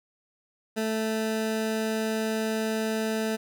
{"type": "tone", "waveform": "20% pulse", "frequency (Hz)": 220, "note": "A3", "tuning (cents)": 0, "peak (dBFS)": -21, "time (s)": [0.76, 3.37], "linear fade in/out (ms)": 20, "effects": []}